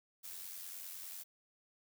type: noise with amplitude modulation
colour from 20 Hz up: blue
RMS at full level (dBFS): -45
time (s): 0.23-1.24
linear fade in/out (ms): 20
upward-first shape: sine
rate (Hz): 90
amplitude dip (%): 50
effects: none